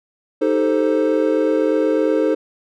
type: chord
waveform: triangle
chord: A half-diminished seventh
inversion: second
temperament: equal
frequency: 311.1 / 392 / 440 / 523.3 Hz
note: Eb4 / G4 / A4 / C5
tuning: 0 / 0 / 0 / 0 cents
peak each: -17 / -23 / -17 / -18 dBFS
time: 0.41-2.35 s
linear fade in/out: 10 ms
effects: none